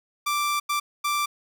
sawtooth tone bursts at uneven times, 1174.7 Hz, D6, in tune, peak -19 dBFS, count 3, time 0.26-0.6 / 0.69-0.8 / 1.04-1.26 s, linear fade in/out 10 ms, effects none

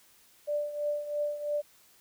sine tone with tremolo, 589 Hz, D5, 5 cents sharp, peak -26 dBFS, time 0.47-1.62 s, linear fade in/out 20 ms, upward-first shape triangle, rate 3 Hz, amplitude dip 75%, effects white hiss -61 dBFS RMS until 2 s

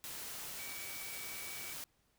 sine tone in noise, 2280 Hz, C#7, 48 cents sharp, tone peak -49 dBFS, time 0.59-1.73 s, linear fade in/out 0 ms, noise white, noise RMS -45 dBFS, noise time 0.04-1.84 s, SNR -7 dB, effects pink hiss -75 dBFS RMS until 2.18 s

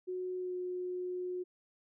sine tone with pitch glide, 366.6 to 362.2 Hz, F#4 to F#4, -16 to -37 cents, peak -35 dBFS, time 0.07-1.44 s, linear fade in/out 20 ms, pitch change -21 cents, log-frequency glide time 0.37-0.55 s, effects none

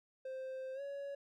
triangle tone with pitch glide, 523.3 to 560.9 Hz, C5 to C#5, 0 to +20 cents, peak -39 dBFS, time 0.25-1.15 s, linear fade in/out 5 ms, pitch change +120 cents, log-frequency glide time 0.74-0.81 s, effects none

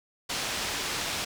white low-pass noise, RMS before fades -32 dBFS, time 0.29-1.25 s, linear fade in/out 10 ms, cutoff 5400 Hz, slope 12 dB/octave, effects none

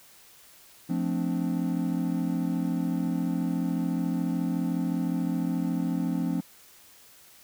triangle chord, D minor seventh, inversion first, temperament equal with one note detuned, 174.61 / 220 / 259.7 / 293.7 Hz, F3 / A3 / C4 / D4, 0 / 0 / -13 / 0 cents, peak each -27 / -32 / -28 / -31 dBFS, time 0.89-6.41 s, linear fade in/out 10 ms, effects white hiss -54 dBFS RMS until 7.43 s

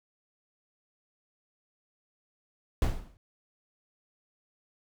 brown noise with exponential decay, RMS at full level -21 dBFS, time 2.82-3.17 s, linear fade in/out 1 ms, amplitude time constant 75 ms, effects none

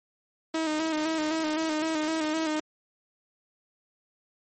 sawtooth tone with vibrato, 314.2 Hz, D#4, 17 cents sharp, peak -22 dBFS, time 0.54-2.6 s, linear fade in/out 5 ms, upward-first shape square, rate 3.9 Hz, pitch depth 38 cents each way, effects MP3 32 kbps

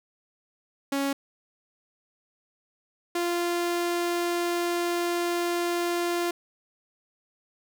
sawtooth tone pair in turn, 277.2 / 346.9 Hz, C#4 / F4, 0 / -12 cents, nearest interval major third, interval 388 cents, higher second, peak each -21 dBFS, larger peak neither, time 0.92-1.13 / 3.15-6.31 s, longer second, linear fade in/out 5 ms, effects none

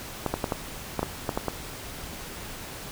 clicks, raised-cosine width 1 ms, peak -11 dBFS, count 9, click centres 0.263 / 0.34 / 0.442 / 0.522 / 0.993 / 1.03 / 1.292 / 1.375 / 1.483 s, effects pink hiss -39 dBFS RMS until 2.91 s

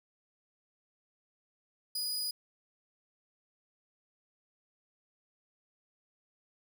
sawtooth tone, 4937 Hz, D#8, 14 cents flat, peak -30 dBFS, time 1.95-2.31 s, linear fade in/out 5 ms, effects none

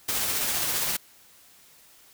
white noise with tremolo, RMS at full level -26 dBFS, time 0.08-0.97 s, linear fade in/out 10 ms, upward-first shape sine, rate 15 Hz, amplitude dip 25%, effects white hiss -55 dBFS RMS until 2.13 s

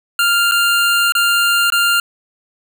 25% pulse tone with dropouts, 1396.9 Hz, F6, in tune, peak -8 dBFS, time 0.19-2 s, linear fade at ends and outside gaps 2 ms, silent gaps 0.513-0.519 / 1.122-1.151 / 1.702-1.722 s, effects none

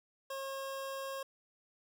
25% pulse tone, 541 Hz, C#5, 42 cents flat, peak -35 dBFS, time 0.3-1.23 s, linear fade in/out 5 ms, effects none

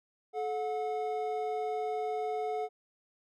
triangle tone pair together, 432.1 / 726.7 Hz, A4 / F#5, -31 / -31 cents, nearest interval major sixth, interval 900 cents, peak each -32 / -32 dBFS, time 0.33-2.69 s, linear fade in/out 50 ms, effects none

